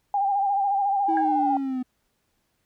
sine tone with vibrato, 797 Hz, G5, 28 cents sharp, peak -20 dBFS, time 0.14-1.57 s, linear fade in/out 2 ms, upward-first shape sine, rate 14 Hz, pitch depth 51 cents each way
triangle linear sweep, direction down, 329.6 to 250.2 Hz, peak -23 dBFS, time 1.08-1.83 s, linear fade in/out 10 ms
sine tone with exponential decay, 1633 Hz, G#6, 30 cents flat, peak -27 dBFS, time 1.17-1.3 s, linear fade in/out 1 ms, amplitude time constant 27 ms
effects pink hiss -72 dBFS RMS until 2.65 s

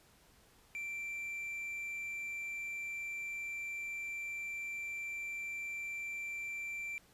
triangle tone, 2349 Hz, D7, in tune, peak -37 dBFS, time 0.75-6.98 s, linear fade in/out 0 ms, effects pink hiss -65 dBFS RMS until 7.13 s + resampled to 32000 Hz

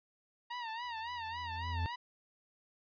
sawtooth tone with vibrato, 932.3 Hz, A#5, in tune, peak -35 dBFS, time 0.5-1.96 s, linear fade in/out 10 ms, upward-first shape sine, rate 3.6 Hz, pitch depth 100 cents each way
triangle tone with exponential growth, 85.5 Hz, F2, 36 cents flat, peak -29 dBFS, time 0.84-1.86 s, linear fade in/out 0 ms, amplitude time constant 220 ms
effects resampled to 11025 Hz

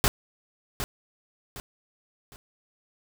pink noise with echo, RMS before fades -21 dBFS, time 0.04-0.08 s, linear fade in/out 0 ms, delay 760 ms, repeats 3, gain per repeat -9 dB, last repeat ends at 2.36 s, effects none

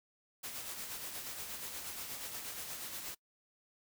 white noise with tremolo, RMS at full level -42 dBFS, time 0.43-3.15 s, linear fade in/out 10 ms, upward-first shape sine, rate 8.4 Hz, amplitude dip 40%, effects noise-tail reverb RT60 0.1 s tail -23 dB re dry

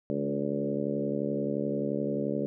harmonic tone with a mistuned harmonic, 71.5 Hz, D2, 46 cents flat, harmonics 2 / 3 / 4 / 5 / 6 / 7 / 8, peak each -38 / -33 / -34 / -37 / -35 / -37 / -36 dBFS, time 0.1-2.46 s, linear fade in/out 0 ms, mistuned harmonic 3, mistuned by -22 cents, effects none

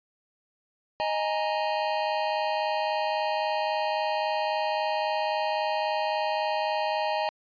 square chord, D# suspended fourth, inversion none, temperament just, 622.3 / 829.7 / 933.4 Hz, D#5 / G#5 / A#5, 0 / -2 / +2 cents, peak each -30 / -30 / -32 dBFS, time 1-7.29 s, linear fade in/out 0 ms, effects resampled to 11025 Hz

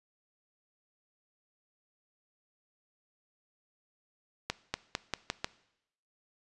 accelerating click train, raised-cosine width 0.2 ms, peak -13 dBFS, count 6, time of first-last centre 4.5-5.445 s, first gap 240 ms, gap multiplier 0.88, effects noise-tail reverb RT60 0.8 s tail -19 dB re dry + resampled to 24000 Hz

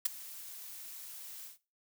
blue noise with ADSR envelope, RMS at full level -27 dBFS, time 0.05-1.58 s, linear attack 8 ms, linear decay 14 ms, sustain -20 dB, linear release 130 ms, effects noise-tail reverb RT60 0.3 s tail -18 dB re dry

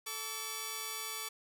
5% pulse tone pair together, 440 / 1143.9 Hz, A4 / D6, 0 / -46 cents, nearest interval octave + perfect fourth, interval 1654 cents, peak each -33 / -27 dBFS, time 0.06-1.29 s, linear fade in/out 10 ms, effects none

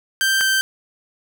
sawtooth tone pair in turn, 1568 / 1558.1 Hz, G6 / G6, 0 / -11 cents, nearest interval unison, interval 11 cents, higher first, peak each -12 dBFS, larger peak neither, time 0.21-0.41 / 0.41-0.61 s, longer neither, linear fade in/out 0 ms, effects none

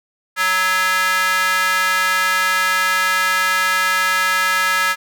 square tone with high-pass filter, 185.7 Hz, F#3, 7 cents sharp, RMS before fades -17 dBFS, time 0.36-4.96 s, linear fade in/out 50 ms, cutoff 1500 Hz, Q 3.2, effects none

